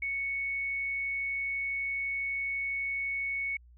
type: tone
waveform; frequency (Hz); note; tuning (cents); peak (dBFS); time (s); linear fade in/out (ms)
sine; 2217; C#7; 0; -30; 0.02-3.57; 5
effects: added 60 Hz sine -53 dBFS peak until 3.77 s